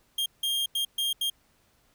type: tone bursts at uneven times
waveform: 45% pulse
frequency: 3218 Hz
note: G7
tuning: 45 cents sharp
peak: -25 dBFS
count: 5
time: 0.18-0.26 / 0.43-0.66 / 0.75-0.85 / 0.98-1.13 / 1.21-1.3 s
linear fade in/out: 5 ms
effects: pink hiss -66 dBFS RMS until 1.94 s